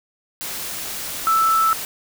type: tone in noise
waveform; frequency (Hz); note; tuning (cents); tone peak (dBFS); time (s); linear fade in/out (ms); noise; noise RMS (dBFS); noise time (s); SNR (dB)
sine; 1318.5; E6; 0; -14; 1.27-1.73; 0; white; -29; 0.41-1.85; +12
effects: none